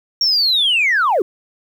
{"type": "linear sweep", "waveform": "sine", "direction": "down", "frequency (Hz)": [5600, 330.8], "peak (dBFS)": -11, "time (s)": [0.21, 1.22], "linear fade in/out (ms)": 2, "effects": ["tanh soft clip ceiling -9 dBFS", "8-bit"]}